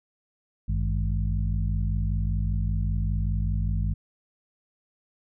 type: harmonic tone with a mistuned harmonic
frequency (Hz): 52.1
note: G#1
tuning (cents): +6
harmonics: 1 / 2 / 3 / 4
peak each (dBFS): -25 / -28 / -32 / -37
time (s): 0.68-3.94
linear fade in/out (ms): 10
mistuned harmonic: 2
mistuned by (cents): -120
effects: none